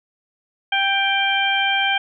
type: harmonic tone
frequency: 787 Hz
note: G5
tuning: 7 cents sharp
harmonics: 1 / 2 / 3 / 4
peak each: -22 / -22 / -22 / -22 dBFS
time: 0.72-1.98 s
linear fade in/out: 5 ms
effects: none